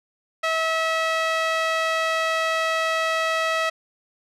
sawtooth tone with band-pass filter, 647 Hz, E5, 32 cents flat, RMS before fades -23 dBFS, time 0.43-3.7 s, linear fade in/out 10 ms, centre 1900 Hz, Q 0.89, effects none

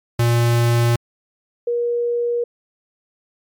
square / sine tone pair in turn, 118.3 / 476.6 Hz, A#2 / A#4, +26 / +38 cents, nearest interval 2 octaves, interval 2412 cents, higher second, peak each -14 / -17 dBFS, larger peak first, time 0.19-0.96 / 1.67-2.44 s, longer neither, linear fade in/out 5 ms, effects MP3 96 kbps

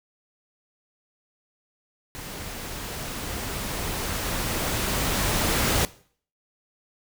pink noise with level ramp, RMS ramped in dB -37 to -22 dBFS, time 2.15-5.85 s, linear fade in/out 0 ms, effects noise-tail reverb RT60 0.5 s tail -19 dB re dry

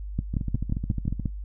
two click trains, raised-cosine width 5 ms, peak -17 / -13 dBFS, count 13 / 7, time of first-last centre 0.34-1.197 / 0.19-1.258 s, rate 14 / 5.62 Hz, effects noise-tail reverb RT60 0.1 s tail -18 dB re dry + added 50 Hz sine -32 dBFS peak until 1.44 s

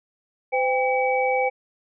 sine tone cluster, 511 / 797 / 2281 Hz, C5 / G5 / C#7, -41 / +28 / +49 cents, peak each -22 / -23 / -26 dBFS, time 0.52-1.5 s, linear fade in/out 20 ms, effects none

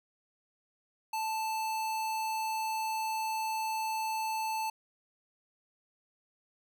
square tone, 880 Hz, A5, in tune, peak -32 dBFS, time 1.13-4.7 s, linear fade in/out 5 ms, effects none

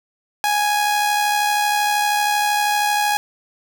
sawtooth tone with amplitude modulation, 830.6 Hz, G#5, in tune, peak -11 dBFS, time 0.44-3.17 s, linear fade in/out 0 ms, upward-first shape sine, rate 72.8 Hz, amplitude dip 35%, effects none

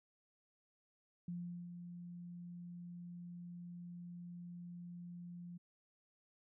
sine tone with ADSR envelope, 174.61 Hz, F3, in tune, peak -40 dBFS, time 1.28-5.58 s, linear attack 3 ms, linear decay 400 ms, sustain -7 dB, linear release 13 ms, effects none

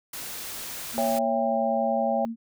white noise, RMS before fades -36 dBFS, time 0.13-1.19 s, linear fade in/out 5 ms
sine tone with pitch glide, 233.1 to 228.6 Hz, A#3 to A#3, 0 to -34 cents, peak -29 dBFS, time 0.93-2.36 s, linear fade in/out 50 ms, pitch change -34 cents, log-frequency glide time 1.4-1.55 s
sine chord, C# diminished, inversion none, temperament just, 554.4 / 665.2 / 798.3 Hz, C#5 / E5 / G5, 0 / +16 / +31 cents, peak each -27 dBFS, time 0.98-2.25 s, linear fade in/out 0 ms
effects none

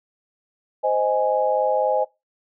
sine chord, Ab major, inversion first, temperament just, 519.1 / 623 / 830.6 Hz, C5 / Eb5 / Ab5, -14 / +2 / 0 cents, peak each -22 dBFS, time 0.83-2.05 s, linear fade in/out 20 ms, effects noise-tail reverb RT60 0.2 s tail -19 dB re dry

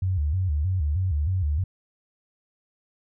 sine tone with vibrato, 83.1 Hz, E2, 15 cents sharp, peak -21 dBFS, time 0.02-1.64 s, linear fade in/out 5 ms, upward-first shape square, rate 3.2 Hz, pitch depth 200 cents each way, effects none

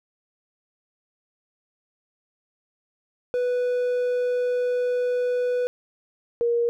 triangle / sine tone pair in turn, 493.9 / 471.9 Hz, B4 / A#4, 0 / +21 cents, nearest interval minor second, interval 79 cents, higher first, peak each -19 / -19 dBFS, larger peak neither, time 3.34-5.67 / 6.41-6.69 s, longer first, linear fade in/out 0 ms, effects none

